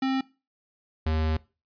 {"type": "tone pair in turn", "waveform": "square", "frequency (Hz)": [265.1, 78.81], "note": ["C4", "D#2"], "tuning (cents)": [23, 23], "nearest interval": "octave + major sixth", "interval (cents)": 2100, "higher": "first", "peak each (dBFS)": -24, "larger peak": "neither", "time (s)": [[0.02, 0.21], [1.06, 1.37]], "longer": "second", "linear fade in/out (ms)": 5, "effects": ["noise-tail reverb RT60 0.3 s tail -21 dB re dry", "resampled to 11025 Hz"]}